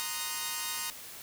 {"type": "chord", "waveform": "5% pulse", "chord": "C half-diminished seventh", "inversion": "third", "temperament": "equal", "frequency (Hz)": [932.3, 1046.5, 1244.5, 1480], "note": ["Bb5", "C6", "Eb6", "Gb6"], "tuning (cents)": [0, 0, 0, 0], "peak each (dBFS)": [-25, -28, -27, -31], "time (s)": [0, 0.9], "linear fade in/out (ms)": 0, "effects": ["white hiss -46 dBFS RMS until 1.22 s"]}